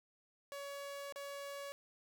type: tone with dropouts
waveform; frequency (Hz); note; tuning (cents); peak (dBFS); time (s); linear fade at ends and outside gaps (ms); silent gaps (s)
sawtooth; 563; C#5; +27; -40; 0.52-1.72; 0; 1.124-1.159
effects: none